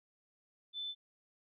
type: tone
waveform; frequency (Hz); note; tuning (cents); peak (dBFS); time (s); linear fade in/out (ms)
sine; 3520; A7; 0; -38; 0.73-0.95; 50
effects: none